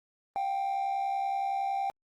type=tone pair together; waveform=triangle; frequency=713.3 / 784 Hz; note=F5 / G5; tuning=+36 / 0 cents; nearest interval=major second; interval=164 cents; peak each=-34 / -26 dBFS; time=0.36-1.9 s; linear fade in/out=0 ms; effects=tanh soft clip ceiling -22 dBFS + Opus 32 kbps